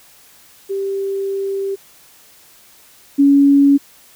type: tone pair in turn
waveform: sine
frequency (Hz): 392 / 280.7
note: G4 / C#4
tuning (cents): 0 / +22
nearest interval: tritone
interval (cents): 578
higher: first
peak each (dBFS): -18 / -7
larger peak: second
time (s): 0.69-1.76 / 3.18-3.78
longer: first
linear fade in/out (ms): 20
effects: white hiss -47 dBFS RMS until 4.15 s